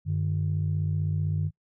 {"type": "tone pair together", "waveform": "sine", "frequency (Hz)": [96.13, 151.9], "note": ["G2", "D#3"], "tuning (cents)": [-33, -41], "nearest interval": "minor sixth", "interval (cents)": 792, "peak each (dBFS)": -26, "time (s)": [0.05, 1.51], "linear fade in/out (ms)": 50, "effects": ["noise-tail reverb RT60 0.1 s tail -24 dB re dry", "tanh soft clip ceiling -18 dBFS"]}